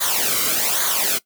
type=noise with flanger; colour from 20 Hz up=white; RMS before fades=-20 dBFS; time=0-1.19 s; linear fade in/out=20 ms; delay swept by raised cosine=0.37 to 1.18 ms; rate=1.2 Hz; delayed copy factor=-0.75; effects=noise-tail reverb RT60 0.1 s tail -19 dB re dry